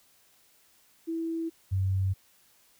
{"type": "tone pair in turn", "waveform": "sine", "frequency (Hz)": [328.6, 95.46], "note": ["E4", "G2"], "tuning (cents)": [-5, -45], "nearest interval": "octave + major sixth", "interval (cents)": 2140, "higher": "first", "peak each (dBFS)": [-29, -24], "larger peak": "second", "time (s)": [[1.07, 1.5], [1.71, 2.14]], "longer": "neither", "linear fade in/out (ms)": 20, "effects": ["white hiss -63 dBFS RMS until 2.79 s"]}